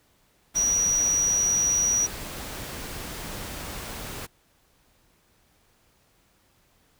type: tone in noise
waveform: sine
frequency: 5800 Hz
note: F#8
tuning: 35 cents flat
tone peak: -20 dBFS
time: 0.55-2.07 s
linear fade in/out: 20 ms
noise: pink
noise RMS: -36 dBFS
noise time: 0.54-4.27 s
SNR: +13 dB
effects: pink hiss -64 dBFS RMS until 6.99 s